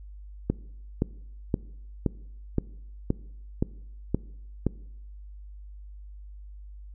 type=click train; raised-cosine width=3 ms; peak=-10 dBFS; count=9; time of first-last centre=0.5-4.667 s; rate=1.92 Hz; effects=noise-tail reverb RT60 0.8 s tail -21 dB re dry + added 50 Hz sine -41 dBFS peak until 6.94 s